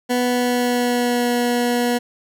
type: tone with pitch glide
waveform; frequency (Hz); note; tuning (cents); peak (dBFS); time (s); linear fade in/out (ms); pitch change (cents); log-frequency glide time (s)
20% pulse; 246.9 to 242; B3 to B3; 0 to -35; -12; 0.09-1.99; 20; -35; 0.21-1.3
effects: none